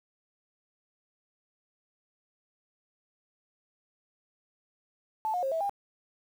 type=tone with pitch steps; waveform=sine; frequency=873 / 719 / 537 / 652 / 803 Hz; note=A5 / F#5 / C5 / E5 / G5; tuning=-14 / -50 / +45 / -19 / +41 cents; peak=-27 dBFS; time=5.25-5.695 s; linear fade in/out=0 ms; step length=89 ms; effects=9-bit